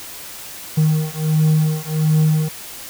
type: beating tone pair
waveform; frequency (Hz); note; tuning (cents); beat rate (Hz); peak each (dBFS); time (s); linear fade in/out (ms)
triangle; 154.9 / 156.3; D#3 / D#3; -7 / +8; 1.4; -15; 0.77-2.49; 10
effects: white hiss -34 dBFS RMS until 2.89 s